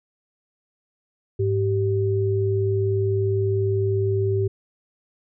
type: tone pair together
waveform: sine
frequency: 103.6 / 387.9 Hz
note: G#2 / G4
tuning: -4 / -18 cents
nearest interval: octave + major seventh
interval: 2286 cents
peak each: -21 / -22 dBFS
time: 1.39-4.48 s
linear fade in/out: 10 ms
effects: none